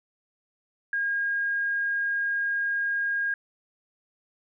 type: tone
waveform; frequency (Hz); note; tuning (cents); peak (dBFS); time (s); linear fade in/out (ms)
sine; 1625; G#6; -38; -24; 0.93-3.34; 2
effects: none